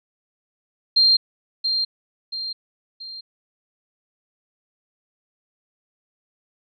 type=tone with echo; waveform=sine; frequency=4186 Hz; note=C8; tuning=in tune; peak=-12 dBFS; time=0.96-1.17 s; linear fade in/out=10 ms; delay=680 ms; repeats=3; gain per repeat=-7 dB; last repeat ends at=3.21 s; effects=none